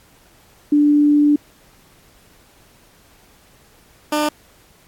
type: tone pair in turn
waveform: sine / 15% pulse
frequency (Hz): 293.7 / 300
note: D4 / D4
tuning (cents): 0 / +37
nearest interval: unison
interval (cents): 37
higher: second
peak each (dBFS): -10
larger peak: neither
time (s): 0.72-1.36 / 4.12-4.29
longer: first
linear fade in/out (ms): 5
effects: pink hiss -52 dBFS RMS until 4.87 s + AAC 64 kbps